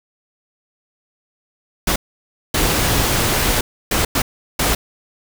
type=noise bursts at uneven times; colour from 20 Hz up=pink; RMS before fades=-17 dBFS; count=5; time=1.87-1.96 / 2.54-3.61 / 3.91-4.05 / 4.15-4.22 / 4.59-4.75 s; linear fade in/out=5 ms; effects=none